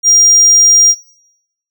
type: tone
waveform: triangle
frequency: 5700 Hz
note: F8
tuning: 34 cents sharp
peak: -3 dBFS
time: 0.03-0.95 s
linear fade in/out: 50 ms
effects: noise-tail reverb RT60 0.8 s tail -22 dB re dry